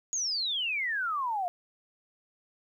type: exponential sweep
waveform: sine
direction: down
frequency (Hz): 6830 to 687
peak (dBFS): -28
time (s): 0.13-1.48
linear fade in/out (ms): 0
effects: 11-bit